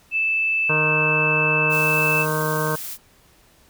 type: tone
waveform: sine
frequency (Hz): 2634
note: E7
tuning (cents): -2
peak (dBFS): -18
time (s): 0.11-2.26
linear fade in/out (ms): 50
type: harmonic tone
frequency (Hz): 154.7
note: D#3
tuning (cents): -10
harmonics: 1 / 2 / 3 / 4 / 6 / 7 / 8 / 9 / 10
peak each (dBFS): -25 / -33 / -26 / -30 / -30 / -29 / -33 / -40 / -29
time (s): 0.69-2.76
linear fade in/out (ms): 10
type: noise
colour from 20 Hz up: blue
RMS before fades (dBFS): -32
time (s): 1.69-2.98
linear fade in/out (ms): 50
effects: pink hiss -55 dBFS RMS until 3.69 s